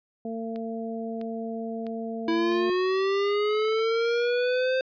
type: harmonic tone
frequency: 226.4 Hz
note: A3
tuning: 50 cents sharp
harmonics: 1 / 2 / 3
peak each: -32 / -35 / -37 dBFS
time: 0.25-2.7 s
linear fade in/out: 2 ms
type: click train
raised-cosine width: 0.2 ms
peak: -28 dBFS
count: 4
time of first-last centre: 0.56-2.521 s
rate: 1.53 Hz
type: linear sweep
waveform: square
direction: up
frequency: 328.2 to 523.3 Hz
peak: -23 dBFS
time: 2.28-4.81 s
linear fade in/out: 2 ms
effects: resampled to 11025 Hz